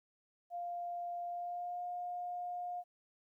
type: tone with pitch glide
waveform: sine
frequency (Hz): 699 to 711.2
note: F5 to F5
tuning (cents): +1 to +31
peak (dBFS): -38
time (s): 0.5-2.84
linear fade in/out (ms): 50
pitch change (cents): +30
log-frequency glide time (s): 1.27-1.82
effects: 13-bit